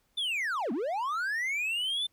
triangle linear two-way sweep, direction down then up, 3589 to 207.7 to 3589 Hz, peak -27 dBFS, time 0.17-2.07 s, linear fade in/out 10 ms, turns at 0.72 s, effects pink hiss -72 dBFS RMS until 2.12 s

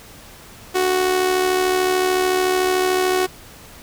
sawtooth tone with amplitude modulation, 370 Hz, F#4, in tune, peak -10 dBFS, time 0.74-3.27 s, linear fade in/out 20 ms, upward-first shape sine, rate 73.6 Hz, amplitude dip 50%, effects pink hiss -42 dBFS RMS until 3.82 s

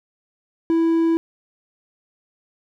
triangle tone, 329.6 Hz, E4, in tune, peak -13 dBFS, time 0.7-1.17 s, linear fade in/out 0 ms, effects none

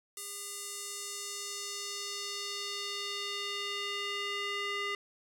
square tone with band-pass filter sweep, 404.1 Hz, G#4, 47 cents flat, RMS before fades -38 dBFS, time 0.17-4.95 s, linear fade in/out 2 ms, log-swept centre 9900 to 2200 Hz, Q 1.5, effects none

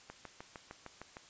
click train, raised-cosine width 0.5 ms, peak -30 dBFS, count 8, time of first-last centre 0.1-1.169 s, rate 6.55 Hz, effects white hiss -58 dBFS RMS until 1.29 s + resampled to 16000 Hz

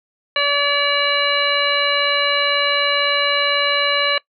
harmonic tone, 573 Hz, D5, 43 cents flat, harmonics 1 / 2 / 3 / 4 / 5 / 7, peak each -22 / -22 / -22 / -22 / -22 / -22 dBFS, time 0.36-4.18 s, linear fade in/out 2 ms, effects noise-tail reverb RT60 0.1 s tail -22 dB re dry

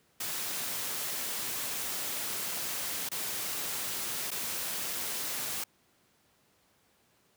white noise with dropouts, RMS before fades -35 dBFS, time 0.2-5.64 s, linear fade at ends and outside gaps 5 ms, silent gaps 3.09-3.115 / 4.306-4.314 s, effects pink hiss -68 dBFS RMS until 7.36 s + high-pass 100 Hz 12 dB/octave

